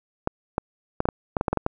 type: clicks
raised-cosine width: 1 ms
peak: -8 dBFS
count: 11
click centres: 0.274 / 0.581 / 1.004 / 1.055 / 1.088 / 1.368 / 1.411 / 1.482 / 1.53 / 1.573 / 1.664 s
effects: none